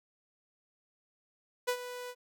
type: tone with ADSR envelope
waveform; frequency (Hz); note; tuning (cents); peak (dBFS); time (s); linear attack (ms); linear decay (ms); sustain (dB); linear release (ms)
sawtooth; 493.9; B4; 0; -23; 1.67-2.15; 18; 75; -13; 54
effects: none